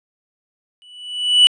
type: tone with exponential growth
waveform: triangle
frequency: 2960 Hz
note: F#7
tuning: in tune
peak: -3 dBFS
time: 0.82-1.47 s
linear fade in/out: 0 ms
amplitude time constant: 140 ms
effects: resampled to 24000 Hz